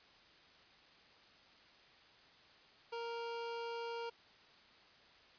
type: tone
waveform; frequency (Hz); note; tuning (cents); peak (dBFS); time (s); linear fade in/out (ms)
25% pulse; 466.2; A#4; 0; -37; 2.92-4.1; 10
effects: white hiss -63 dBFS RMS until 5.38 s + resampled to 11025 Hz